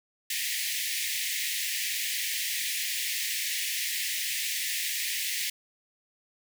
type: high-pass noise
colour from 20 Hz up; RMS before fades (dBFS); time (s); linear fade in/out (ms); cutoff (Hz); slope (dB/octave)
pink; -31; 0.3-5.5; 5; 1800; 96
effects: none